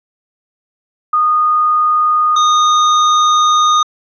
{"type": "tone pair in turn", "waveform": ["sine", "square"], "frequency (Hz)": [1231, 1231], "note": ["D#6", "D#6"], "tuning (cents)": [-19, -19], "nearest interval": "unison", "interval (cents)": 0, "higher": "neither", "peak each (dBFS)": -9, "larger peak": "neither", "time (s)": [[1.13, 2.36], [2.36, 3.83]], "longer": "second", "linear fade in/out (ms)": 5, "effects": ["resampled to 16000 Hz"]}